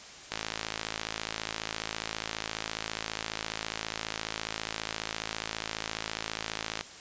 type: click train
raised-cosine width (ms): 0.2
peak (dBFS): -14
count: 356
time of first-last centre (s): 0.32-6.81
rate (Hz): 54.7
effects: white hiss -47 dBFS RMS until 7 s + resampled to 16000 Hz